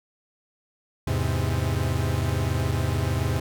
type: chord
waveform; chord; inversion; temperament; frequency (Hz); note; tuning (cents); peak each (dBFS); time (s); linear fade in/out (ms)
45% pulse; E augmented; none; equal; 82.41 / 103.83 / 130.81; E2 / G#2 / B#2; 0 / 0 / 0; -27; 1.07-3.4; 5
effects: none